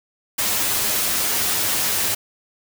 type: noise with comb filter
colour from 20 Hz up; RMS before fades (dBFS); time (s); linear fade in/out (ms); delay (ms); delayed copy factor
white; -21; 0.38-2.15; 10; 9.6; +0.6
effects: none